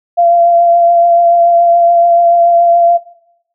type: tone with vibrato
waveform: sine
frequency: 687 Hz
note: F5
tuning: 29 cents flat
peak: -5 dBFS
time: 0.17-2.98 s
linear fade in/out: 20 ms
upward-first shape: triangle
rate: 7 Hz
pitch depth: 20 cents each way
effects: noise-tail reverb RT60 0.8 s tail -18 dB re dry